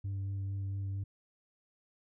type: tone with vibrato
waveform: sine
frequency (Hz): 98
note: G2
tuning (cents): 0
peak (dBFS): -31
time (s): 0.04-1.04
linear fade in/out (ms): 10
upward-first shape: sine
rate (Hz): 4.4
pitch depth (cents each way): 11
effects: tanh soft clip ceiling -33 dBFS